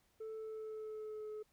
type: tone with pitch glide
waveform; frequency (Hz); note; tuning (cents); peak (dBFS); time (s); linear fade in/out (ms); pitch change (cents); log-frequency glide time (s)
sine; 440 to 427.5; A4 to A4; 0 to -50; -40; 0.2-1.43; 10; -50; 0.35-1.29
effects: tanh soft clip ceiling -42 dBFS + pink hiss -75 dBFS RMS until 1.52 s